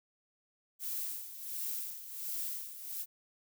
violet noise with tremolo, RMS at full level -37 dBFS, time 0.79-3.06 s, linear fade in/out 50 ms, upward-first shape sine, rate 1.4 Hz, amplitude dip 70%, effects none

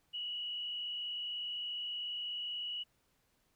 sine tone with frequency modulation, 2921 Hz, F#7, 23 cents flat, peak -37 dBFS, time 0.13-2.84 s, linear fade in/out 20 ms, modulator 43.4 Hz, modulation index 1.3, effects pink hiss -75 dBFS RMS until 3.55 s

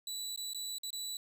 25% pulse tone with dropouts, 3951 Hz, B7, in tune, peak -34 dBFS, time 0.07-1.17 s, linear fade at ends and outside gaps 2 ms, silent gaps 0.361-0.375 / 0.534-0.546 / 0.784-0.833 / 0.905-0.929 s, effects none

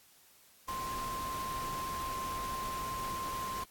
sine tone in noise, 1049 Hz, C6, 4 cents sharp, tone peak -36 dBFS, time 0.68-3.64 s, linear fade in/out 5 ms, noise pink, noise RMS -43 dBFS, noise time 0.68-3.64 s, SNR +4 dB, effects white hiss -62 dBFS RMS until 3.7 s + AAC 64 kbps

